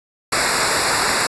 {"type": "noise with comb filter", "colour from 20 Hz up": "pink", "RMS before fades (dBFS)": -18, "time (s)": [0.32, 1.27], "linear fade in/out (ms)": 5, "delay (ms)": 0.32, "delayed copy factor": -0.95, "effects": ["resampled to 24000 Hz"]}